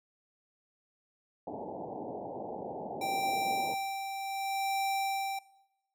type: low-pass noise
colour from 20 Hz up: white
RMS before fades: -39 dBFS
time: 1.47-3.74 s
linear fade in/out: 2 ms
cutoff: 880 Hz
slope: 96 dB/octave
type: tone with tremolo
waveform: square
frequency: 782 Hz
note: G5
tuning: 4 cents flat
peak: -30 dBFS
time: 3.01-5.39 s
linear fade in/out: 5 ms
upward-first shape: sine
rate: 0.68 Hz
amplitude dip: 55%
effects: noise-tail reverb RT60 0.9 s tail -20 dB re dry + high-pass 200 Hz 12 dB/octave